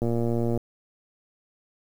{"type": "click train", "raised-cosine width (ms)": 2, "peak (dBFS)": -14, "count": 66, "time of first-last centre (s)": [0.02, 0.576], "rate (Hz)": 117, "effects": ["8-bit"]}